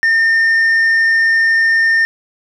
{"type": "tone with tanh clipping", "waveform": "sine", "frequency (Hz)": 1814, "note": "A#6", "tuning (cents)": -48, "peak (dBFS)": -10, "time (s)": [0.03, 2.05], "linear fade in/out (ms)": 0, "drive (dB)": 3, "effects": []}